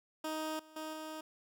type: tone with level steps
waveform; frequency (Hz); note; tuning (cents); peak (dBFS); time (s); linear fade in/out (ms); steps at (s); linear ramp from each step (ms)
15% pulse; 312.7; D#4; +9; -30 / -50 / -34 / -36; 0.24-1.21; 5; 0.59 / 0.76 / 0.93; 5
effects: none